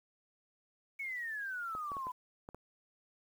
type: exponential sweep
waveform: sine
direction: down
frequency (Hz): 2238 to 987.8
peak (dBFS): -37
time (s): 0.99-2.12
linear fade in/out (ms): 10
type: clicks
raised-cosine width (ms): 1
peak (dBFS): -32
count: 6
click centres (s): 1.751 / 1.918 / 1.968 / 2.069 / 2.489 / 2.546
effects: 10-bit